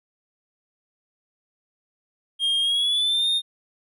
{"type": "tone with pitch glide", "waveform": "triangle", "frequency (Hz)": [3225, 3662], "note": ["G7", "A#7"], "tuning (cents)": [48, -32], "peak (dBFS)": -18, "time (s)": [2.39, 3.42], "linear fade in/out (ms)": 50, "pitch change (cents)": 220, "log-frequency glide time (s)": [2.61, 3.28], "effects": []}